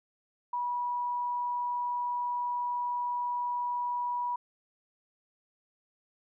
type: tone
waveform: sine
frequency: 973 Hz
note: B5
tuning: 26 cents flat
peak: -29 dBFS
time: 0.53-4.36 s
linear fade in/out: 5 ms
effects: none